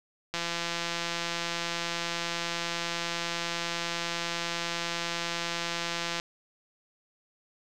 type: click train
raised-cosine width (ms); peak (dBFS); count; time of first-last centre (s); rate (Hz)
0.2; -14; 997; 0.34-6.199; 170
effects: none